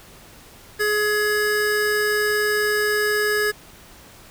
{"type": "tone pair together", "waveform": "square", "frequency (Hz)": [420.5, 1682], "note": ["G#4", "G#6"], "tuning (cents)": [22, 22], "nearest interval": "2 octaves", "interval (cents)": 2400, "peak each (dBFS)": -22, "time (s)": [0.79, 3.52], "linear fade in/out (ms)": 20, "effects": ["pink hiss -46 dBFS RMS until 4.3 s"]}